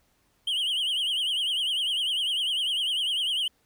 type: tone with vibrato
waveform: triangle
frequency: 3055 Hz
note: G7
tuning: 45 cents flat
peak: -23 dBFS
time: 0.47-3.48 s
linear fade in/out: 5 ms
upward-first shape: triangle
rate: 10 Hz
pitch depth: 150 cents each way
effects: pink hiss -68 dBFS RMS until 3.65 s